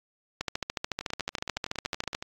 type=two click trains; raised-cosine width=0.2 ms; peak=-12 / -18 dBFS; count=25 / 14; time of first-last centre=0.41-2.149 / 1.01-2.225 s; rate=13.8 / 10.7 Hz; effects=AAC 64 kbps